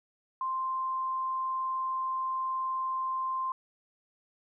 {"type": "tone", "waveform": "sine", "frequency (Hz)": 1046.5, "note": "C6", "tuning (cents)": 0, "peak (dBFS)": -29, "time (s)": [0.41, 3.52], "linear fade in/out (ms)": 2, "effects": []}